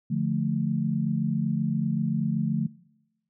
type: chord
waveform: sine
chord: D minor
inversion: none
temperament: equal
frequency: 146.83 / 174.61 / 220 Hz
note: D3 / F3 / A3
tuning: 0 / 0 / 0 cents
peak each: -28 dBFS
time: 0.1-2.67 s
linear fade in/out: 10 ms
effects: noise-tail reverb RT60 1.0 s tail -24 dB re dry